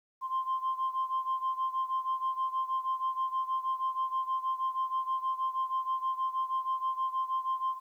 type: beating tone pair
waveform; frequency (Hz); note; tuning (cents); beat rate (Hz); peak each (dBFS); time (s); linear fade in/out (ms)
sine; 1046.5 / 1052.8; C6 / C6; 0 / +10; 6.3; -30 / -33; 0.21-7.8; 50
effects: tanh soft clip ceiling -24 dBFS + 11-bit